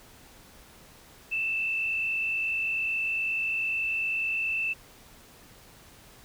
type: tone with frequency modulation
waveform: sine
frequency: 2653 Hz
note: E7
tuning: 10 cents sharp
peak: -26 dBFS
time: 1.31-4.74 s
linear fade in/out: 20 ms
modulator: 49.4 Hz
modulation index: 0.97
effects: pink hiss -53 dBFS RMS until 6.24 s